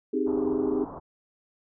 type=chord; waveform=sine; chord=Ab major seventh; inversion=first; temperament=equal; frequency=261.6 / 311.1 / 392 / 415.3 Hz; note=C4 / Eb4 / G4 / Ab4; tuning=0 / 0 / 0 / 0 cents; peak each=-29 dBFS; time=0.13-0.85 s; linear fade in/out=10 ms
type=low-pass noise; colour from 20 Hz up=white; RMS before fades=-40 dBFS; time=0.26-1 s; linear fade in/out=20 ms; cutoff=1100 Hz; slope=48 dB/octave
effects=none